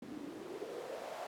white noise with band-pass filter sweep, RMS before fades -45 dBFS, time 0.02-1.27 s, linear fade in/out 5 ms, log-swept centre 250 to 690 Hz, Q 4.6, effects none

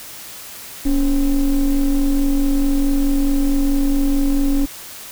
triangle ring-modulated tone, 128.7 Hz, C3, 28 cents flat, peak -8 dBFS, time 0.85-4.66 s, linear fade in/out 10 ms, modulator 151 Hz, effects white hiss -35 dBFS RMS until 5.11 s

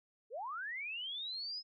sine linear sweep, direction up, 404.5 to 5160 Hz, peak -39 dBFS, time 0.3-1.63 s, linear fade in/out 50 ms, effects none

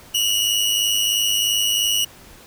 sawtooth tone pair together, 2848 / 2951 Hz, F7 / F#7, +33 / -5 cents, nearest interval minor second, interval 62 cents, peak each -17 dBFS, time 0.14-2.05 s, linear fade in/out 10 ms, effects pink hiss -45 dBFS RMS until 2.46 s

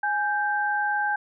sine tone pair together, 830.6 / 1568 Hz, G#5 / G6, 0 / 0 cents, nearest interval major seventh, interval 1100 cents, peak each -25 dBFS, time 0.03-1.16 s, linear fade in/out 5 ms, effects none

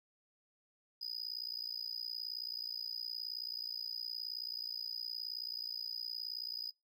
triangle tone with amplitude modulation, 4972 Hz, D#8, 2 cents flat, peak -34 dBFS, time 1.01-6.71 s, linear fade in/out 10 ms, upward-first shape sine, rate 59 Hz, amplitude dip 100%, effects noise-tail reverb RT60 0.2 s tail -25 dB re dry

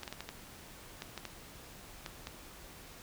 clicks, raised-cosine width 0.2 ms, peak -23 dBFS, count 10, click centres 0.033 / 0.078 / 0.126 / 0.206 / 0.29 / 1.021 / 1.177 / 1.253 / 2.062 / 2.271 s, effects pink hiss -52 dBFS RMS until 3.02 s

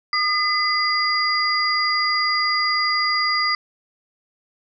sine tone cluster, 1218 / 2025 / 4812 Hz, D#6 / B6 / D8, -37 / +43 / +41 cents, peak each -22 dBFS, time 0.13-3.55 s, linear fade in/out 2 ms, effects none

